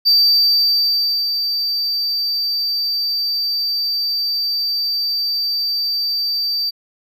triangle tone with ADSR envelope, 4648 Hz, D8, 19 cents flat, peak -8 dBFS, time 0.05-6.71 s, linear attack 25 ms, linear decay 1200 ms, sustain -8 dB, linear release 23 ms, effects none

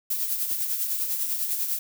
violet noise with tremolo, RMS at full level -25 dBFS, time 0.1-1.79 s, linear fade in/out 5 ms, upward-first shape triangle, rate 10 Hz, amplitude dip 55%, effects none

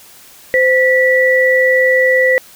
sine tone pair together, 515.6 / 1950 Hz, C5 / B6, -26 / -23 cents, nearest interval octave + major seventh, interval 2303 cents, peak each -11 dBFS, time 0.54-2.38 s, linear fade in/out 0 ms, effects white hiss -41 dBFS RMS until 2.55 s

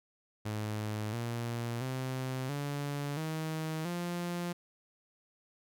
sawtooth tone with pitch steps, 106.8 / 117.82 / 129.98 / 143.39 / 158.18 / 174.5 Hz, G#2 / A#2 / C3 / D3 / D#3 / F3, +49 / +19 / -11 / -41 / +29 / -1 cents, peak -30 dBFS, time 0.45-4.53 s, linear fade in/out 10 ms, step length 680 ms, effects none

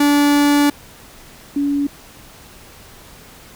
45% pulse / sine tone pair in turn, 289.3 / 284.5 Hz, D4 / C#4, -26 / +45 cents, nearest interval unison, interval 29 cents, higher first, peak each -11 / -15 dBFS, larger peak first, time 0-0.7 / 1.56-1.87 s, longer first, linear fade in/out 5 ms, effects pink hiss -42 dBFS RMS until 3.55 s

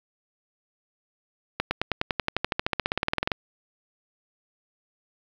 accelerating click train, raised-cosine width 0.3 ms, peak -7 dBFS, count 25, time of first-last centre 1.6-3.318 s, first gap 110 ms, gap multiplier 0.96, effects low-pass 5000 Hz 12 dB/octave + 7-bit

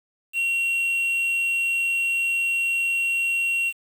triangle tone with quantisation, 2741 Hz, F7, 33 cents flat, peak -19 dBFS, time 0.33-3.73 s, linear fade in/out 50 ms, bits 7, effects none

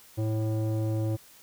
square tone with low-pass filter, 109.4 Hz, A2, 9 cents flat, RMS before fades -28 dBFS, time 0.17-1.17 s, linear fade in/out 20 ms, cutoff 500 Hz, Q 1.6, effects white hiss -54 dBFS RMS until 1.42 s

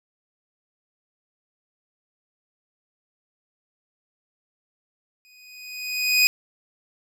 25% pulse tone with exponential growth, 2493 Hz, D#7, 3 cents sharp, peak -9 dBFS, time 5.25-6.27 s, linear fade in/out 0 ms, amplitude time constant 220 ms, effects none

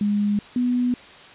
sine tone pair in turn, 205.8 / 246.6 Hz, G#3 / B3, -16 / -2 cents, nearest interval minor third, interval 314 cents, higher second, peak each -18 dBFS, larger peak neither, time 0.01-0.39 / 0.56-0.94 s, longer neither, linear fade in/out 2 ms, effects white hiss -44 dBFS RMS until 1.34 s + resampled to 8000 Hz

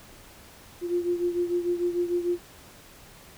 sine beating tone pair, 349.2 / 355.9 Hz, F4 / F4, 0 / +33 cents, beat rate 6.7 Hz, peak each -25 / -30 dBFS, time 0.81-2.39 s, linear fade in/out 50 ms, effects pink hiss -50 dBFS RMS until 3.37 s

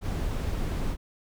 brown noise, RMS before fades -29 dBFS, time 0.01-0.97 s, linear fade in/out 50 ms, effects none

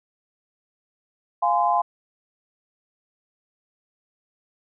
sine chord, F minor, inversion none, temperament equal with one note detuned, 698.5 / 830.6 / 1030.3 Hz, F5 / Ab5 / C6, 0 / 0 / -27 cents, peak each -22 dBFS, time 1.42-1.82 s, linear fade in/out 10 ms, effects none

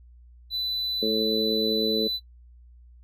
triangle tone, 3992 Hz, B7, 18 cents sharp, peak -25 dBFS, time 0.5-2.2 s, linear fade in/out 50 ms
harmonic tone, 109.8 Hz, A2, 3 cents flat, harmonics 2 / 3 / 4 / 5, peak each -29 / -31 / -25 / -33 dBFS, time 1.02-2.08 s, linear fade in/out 10 ms
effects noise-tail reverb RT60 0.1 s tail -18 dB re dry + added 60 Hz sine -48 dBFS peak until 3.03 s

